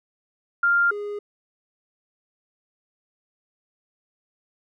sine / triangle tone pair in turn, 1396.9 / 412.2 Hz, F6 / G#4, 0 / -13 cents, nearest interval octave + major sixth, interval 2113 cents, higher first, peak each -16 / -26 dBFS, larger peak first, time 0.63-0.91 / 0.91-1.19 s, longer neither, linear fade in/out 5 ms, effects none

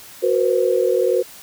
sine tone cluster, 368.4 / 475 / 516 Hz, F#4 / A#4 / C5, -7 / +33 / -24 cents, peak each -19 dBFS, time 0.22-1.23 s, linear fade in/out 20 ms, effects white hiss -41 dBFS RMS until 1.42 s

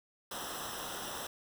pink noise with comb filter, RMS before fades -41 dBFS, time 0.31-1.27 s, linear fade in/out 5 ms, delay 0.44 ms, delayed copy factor -0.85, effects none

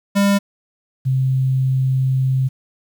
square / sine tone pair in turn, 200 / 131.47 Hz, G3 / C3, +35 / +9 cents, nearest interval perfect fifth, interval 726 cents, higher first, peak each -13 / -14 dBFS, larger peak first, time 0.15-0.39 / 1.05-2.49 s, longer second, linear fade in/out 20 ms, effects 8-bit

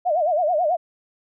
sine tone with vibrato, 659.3 Hz, E5, in tune, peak -17 dBFS, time 0.05-0.77 s, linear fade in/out 20 ms, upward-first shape sine, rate 9.2 Hz, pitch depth 190 cents each way, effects none

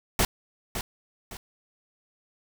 pink noise with echo, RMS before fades -22 dBFS, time 0.19-0.25 s, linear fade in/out 2 ms, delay 560 ms, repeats 2, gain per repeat -9 dB, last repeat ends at 1.37 s, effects none

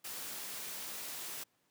white noise, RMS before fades -43 dBFS, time 0.04-1.44 s, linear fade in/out 10 ms, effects pink hiss -75 dBFS RMS until 1.7 s + high-pass 150 Hz 12 dB/octave

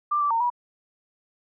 sine tone with pitch steps, 1185 / 1164 / 915 / 969 Hz, D6 / D6 / A#5 / B5, +15 / -16 / -32 / -33 cents, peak -20 dBFS, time 0.11-0.502 s, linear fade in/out 10 ms, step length 98 ms, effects none

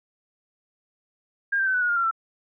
sine tone with pitch steps, 1612 / 1569.7 / 1528.6 / 1488.5 / 1449.5 / 1411.5 / 1374.4 / 1338.4 Hz, G6 / G6 / G6 / F#6 / F#6 / F6 / F6 / E6, +48 / +2 / -44 / +10 / -36 / +18 / -28 / +26 cents, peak -20 dBFS, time 1.52-2.112 s, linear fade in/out 10 ms, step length 74 ms, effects none

